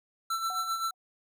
square tone with tremolo, 1338 Hz, E6, 25 cents sharp, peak -28 dBFS, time 0.3-0.91 s, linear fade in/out 5 ms, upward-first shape sine, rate 7.7 Hz, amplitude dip 55%
sine tone with exponential decay, 740 Hz, F#5, in tune, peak -36 dBFS, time 0.5-0.94 s, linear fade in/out 1 ms, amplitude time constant 94 ms
effects none

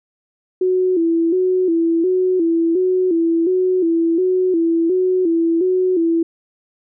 sine tone with vibrato, 350 Hz, F4, 4 cents sharp, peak -13 dBFS, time 0.61-6.23 s, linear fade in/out 5 ms, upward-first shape square, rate 1.4 Hz, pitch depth 92 cents each way, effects none

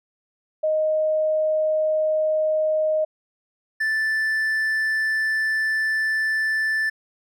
sine / triangle tone pair in turn, 622.3 / 1760.1 Hz, D#5 / A6, 0 / 0 cents, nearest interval octave + tritone, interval 1800 cents, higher second, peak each -18 dBFS, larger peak neither, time 0.63-3.05 / 3.8-6.9 s, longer second, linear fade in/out 10 ms, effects none

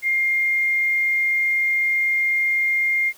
sine tone, 2118 Hz, C7, 21 cents sharp, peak -17 dBFS, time 0.02-3.13 s, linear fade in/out 50 ms, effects white hiss -49 dBFS RMS until 3.17 s

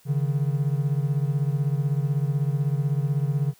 triangle beating tone pair, 138.59 / 154.59 Hz, C#3 / D#3, 0 / -11 cents, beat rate 16 Hz, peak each -21 / -24 dBFS, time 0.05-3.54 s, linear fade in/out 50 ms, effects white hiss -58 dBFS RMS until 3.59 s

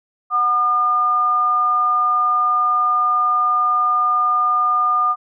sine tone pair together, 738 / 1211 Hz, F#5 / D#6, -5 / -47 cents, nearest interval major sixth, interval 858 cents, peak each -25 / -14 dBFS, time 0.3-5.16 s, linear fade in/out 50 ms, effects none

